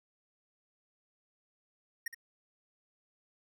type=tone with echo; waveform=square; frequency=1864.7 Hz; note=A#6; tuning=in tune; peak=-34 dBFS; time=2.06-2.08 s; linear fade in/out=5 ms; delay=66 ms; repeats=1; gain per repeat=-10 dB; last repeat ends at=2.146 s; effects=none